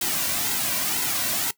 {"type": "noise with flanger", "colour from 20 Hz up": "white", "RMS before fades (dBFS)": -25, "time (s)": [0.01, 1.51], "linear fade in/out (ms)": 5, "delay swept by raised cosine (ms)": [1.7, 2.38], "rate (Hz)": 2, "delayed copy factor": -0.65, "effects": ["noise-tail reverb RT60 0.1 s tail -18 dB re dry"]}